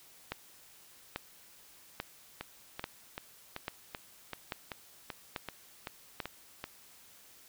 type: two click trains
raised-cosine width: 0.3 ms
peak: -19 / -22 dBFS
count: 8 / 12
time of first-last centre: 0.32-6.202 / 2.41-6.641 s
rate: 1.19 / 2.6 Hz
effects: white hiss -58 dBFS RMS until 7.48 s